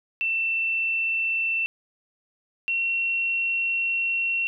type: tone pair in turn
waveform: sine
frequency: 2681 / 2725 Hz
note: E7 / F7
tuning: +29 / -43 cents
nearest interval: unison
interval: 28 cents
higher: second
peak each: -22 dBFS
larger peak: neither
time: 0.21-1.66 / 2.68-4.47 s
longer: second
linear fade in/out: 0 ms
effects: none